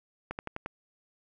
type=slowing click train; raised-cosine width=0.5 ms; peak=-20 dBFS; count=5; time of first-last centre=0.31-0.661 s; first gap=79 ms; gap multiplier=1.07; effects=none